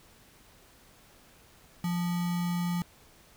sine tone with sample-and-hold, 174.61 Hz, F3, in tune, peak -27 dBFS, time 1.84-2.82 s, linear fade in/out 2 ms, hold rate 1050 Hz, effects pink hiss -58 dBFS RMS until 3.36 s

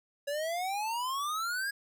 square exponential sweep, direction up, 560 to 1661.2 Hz, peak -32 dBFS, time 0.27-1.71 s, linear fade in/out 10 ms, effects none

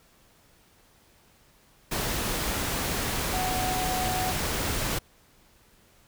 sine tone in noise, 740 Hz, F#5, in tune, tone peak -29 dBFS, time 3.33-4.32 s, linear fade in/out 10 ms, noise pink, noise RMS -29 dBFS, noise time 1.91-4.99 s, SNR -3 dB, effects pink hiss -60 dBFS RMS until 6.07 s

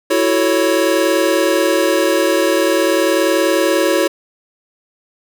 square chord, F# minor seventh, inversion third, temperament equal with one note detuned, 329.6 / 370 / 440 / 556.6 Hz, E4 / F#4 / A4 / C#5, 0 / 0 / 0 / +7 cents, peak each -18 / -19 / -22 / -17 dBFS, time 0.1-4.08 s, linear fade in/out 10 ms, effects none

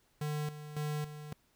square tone with tremolo, 150 Hz, D3, 37 cents sharp, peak -34 dBFS, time 0.21-1.33 s, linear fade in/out 5 ms, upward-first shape square, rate 1.8 Hz, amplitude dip 70%, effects pink hiss -71 dBFS RMS until 1.55 s

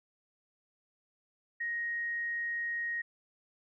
sine tone, 1875 Hz, A#6, 10 cents sharp, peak -32 dBFS, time 1.6-3.02 s, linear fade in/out 10 ms, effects none

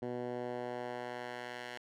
10% pulse tone with band-pass filter sweep, 122.7 Hz, B2, 11 cents flat, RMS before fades -41 dBFS, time 0.02-1.78 s, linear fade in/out 5 ms, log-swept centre 340 to 2200 Hz, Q 0.8, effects none

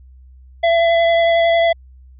square tone with vibrato, 672 Hz, E5, 33 cents sharp, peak -12 dBFS, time 0.63-1.73 s, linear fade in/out 10 ms, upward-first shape sine, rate 11 Hz, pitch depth 12 cents each way, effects added 64 Hz sine -40 dBFS peak until 2.19 s + resampled to 8000 Hz

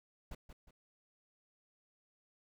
brown noise with echo, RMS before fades -44 dBFS, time 0.31-0.35 s, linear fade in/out 5 ms, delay 180 ms, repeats 2, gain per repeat -8 dB, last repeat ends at 0.71 s, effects none

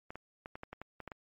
clicks, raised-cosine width 0.5 ms, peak -28 dBFS, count 10, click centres 0.105 / 0.156 / 0.459 / 0.555 / 0.634 / 0.73 / 0.816 / 1.003 / 1.077 / 1.118 s, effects MP3 48 kbps

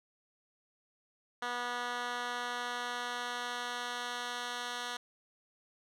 10% pulse tone with band-pass filter sweep, 243.5 Hz, B3, 24 cents flat, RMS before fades -38 dBFS, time 1.42-4.97 s, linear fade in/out 5 ms, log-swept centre 1800 to 3100 Hz, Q 0.76, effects none

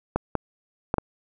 clicks, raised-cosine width 1 ms, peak -8 dBFS, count 4, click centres 0.16 / 0.353 / 0.941 / 0.983 s, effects none

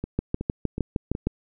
two click trains, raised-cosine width 3 ms, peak -16 / -10 dBFS, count 4 / 8, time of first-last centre 0.04-1.151 / 0.19-1.27 s, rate 2.7 / 6.48 Hz, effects none

